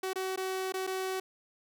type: tone with dropouts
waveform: sawtooth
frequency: 377.3 Hz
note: F#4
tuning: 34 cents sharp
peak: -28 dBFS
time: 0.03-1.2 s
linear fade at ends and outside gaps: 5 ms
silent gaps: 0.133-0.157 / 0.361-0.374 / 0.723-0.739 / 0.868-0.873 s
effects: none